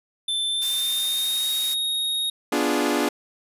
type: tone with pitch glide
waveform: square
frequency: 3539 to 3745 Hz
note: A7 to A#7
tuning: +9 to +7 cents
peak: -23 dBFS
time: 0.28-2.3 s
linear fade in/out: 5 ms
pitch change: +98 cents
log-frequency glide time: 0.48-1.45 s
type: noise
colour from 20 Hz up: blue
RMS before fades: -29 dBFS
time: 0.61-1.75 s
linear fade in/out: 20 ms
type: chord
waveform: sawtooth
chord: B diminished seventh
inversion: none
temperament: equal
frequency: 246.9 / 293.7 / 349.2 / 415.3 Hz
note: B3 / D4 / F4 / Ab4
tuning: 0 / 0 / 0 / 0 cents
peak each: -23 / -20 / -23 / -23 dBFS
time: 2.52-3.09 s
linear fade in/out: 5 ms
effects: resampled to 32000 Hz